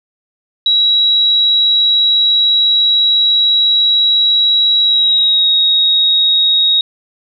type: tone with pitch glide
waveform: sine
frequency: 3878 to 3772 Hz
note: B7 to A#7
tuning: -32 to +20 cents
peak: -8 dBFS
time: 0.66-6.81 s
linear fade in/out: 2 ms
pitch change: -48 cents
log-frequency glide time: 4.82-5.48 s
effects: none